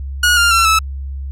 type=tone with pitch steps; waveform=sawtooth; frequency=1449 / 1399.6 / 1352 / 1305.9 Hz; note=F#6 / F6 / E6 / E6; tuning=-37 / +3 / +43 / -17 cents; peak=-6 dBFS; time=0.23-0.79 s; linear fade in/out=5 ms; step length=140 ms; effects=added 68 Hz sine -22 dBFS peak until 1.31 s + low-pass 12000 Hz 12 dB/octave